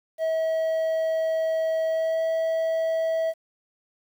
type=tone with pitch glide; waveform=triangle; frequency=644 to 649.6 Hz; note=E5 to E5; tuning=-41 to -26 cents; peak=-20 dBFS; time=0.18-3.34 s; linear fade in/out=50 ms; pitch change=+15 cents; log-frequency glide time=1.87-2.23 s; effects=9-bit